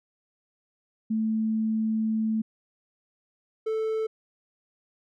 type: tone pair in turn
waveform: sine / triangle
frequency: 220 / 440 Hz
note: A3 / A4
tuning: 0 / 0 cents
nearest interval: octave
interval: 1200 cents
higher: second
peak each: -23 dBFS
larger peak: neither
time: 1.1-2.42 / 3.66-4.07 s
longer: first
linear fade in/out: 10 ms
effects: none